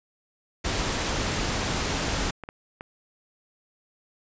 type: noise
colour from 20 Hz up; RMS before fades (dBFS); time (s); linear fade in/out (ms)
pink; -27; 0.64-2.31; 10
type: clicks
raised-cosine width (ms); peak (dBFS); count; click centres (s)
0.5; -22; 4; 1.997 / 2.437 / 2.489 / 2.809
effects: resampled to 16000 Hz